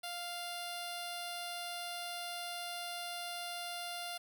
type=tone with notch filter; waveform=10% pulse; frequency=698.5 Hz; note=F5; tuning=in tune; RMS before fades=-42 dBFS; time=0.03-4.18 s; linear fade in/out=10 ms; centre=1800 Hz; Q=1.3; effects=10-bit